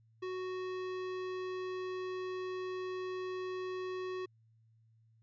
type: tone with hard clipping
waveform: sine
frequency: 370 Hz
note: F#4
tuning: in tune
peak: -39 dBFS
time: 0.22-4.26 s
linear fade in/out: 10 ms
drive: 17 dB
effects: added 112 Hz sine -64 dBFS peak until 5.22 s + resampled to 16000 Hz